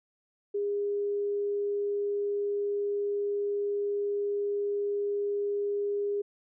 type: tone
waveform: sine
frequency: 407.2 Hz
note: G#4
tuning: 34 cents flat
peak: -27 dBFS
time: 0.54-6.22 s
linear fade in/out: 10 ms
effects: none